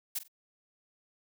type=noise with echo; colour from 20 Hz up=blue; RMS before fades=-33 dBFS; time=0.15-0.19 s; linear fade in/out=10 ms; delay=46 ms; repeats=2; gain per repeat=-13 dB; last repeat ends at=0.282 s; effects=none